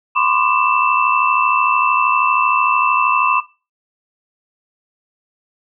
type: tone cluster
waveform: sine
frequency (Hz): 1010 / 1083 / 1195 / 2657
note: B5 / C#6 / D6 / E7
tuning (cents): +39 / -41 / +30 / +13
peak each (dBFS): -18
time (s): 0.15-3.41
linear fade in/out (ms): 20
effects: noise-tail reverb RT60 0.3 s tail -17 dB re dry